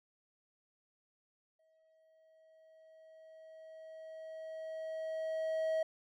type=tone with exponential growth; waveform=triangle; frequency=639 Hz; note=D#5; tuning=46 cents sharp; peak=-28 dBFS; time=1.59-5.83 s; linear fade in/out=5 ms; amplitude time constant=920 ms; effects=none